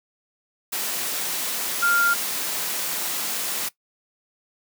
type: tone in noise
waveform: sine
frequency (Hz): 1396.9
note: F6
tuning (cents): 0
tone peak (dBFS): -17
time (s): 1.82-2.14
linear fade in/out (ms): 10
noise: white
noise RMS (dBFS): -27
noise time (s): 0.72-3.69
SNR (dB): +7
effects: noise-tail reverb RT60 0.1 s tail -18 dB re dry + high-pass 200 Hz 12 dB/octave